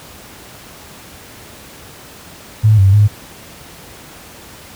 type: tone with pitch steps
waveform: sine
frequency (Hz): 107.9 / 96.9 / 104.1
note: A2 / G2 / G#2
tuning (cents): -33 / -20 / +5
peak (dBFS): -5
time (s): 2.63-3.08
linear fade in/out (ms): 20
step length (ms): 150
effects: pink hiss -37 dBFS RMS until 4.75 s + high-pass 60 Hz 12 dB/octave